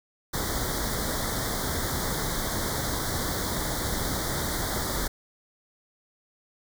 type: band-stop noise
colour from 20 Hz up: pink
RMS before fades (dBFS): -29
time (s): 0.33-5.08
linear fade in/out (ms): 10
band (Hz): 2100 to 3300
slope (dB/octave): 96
effects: none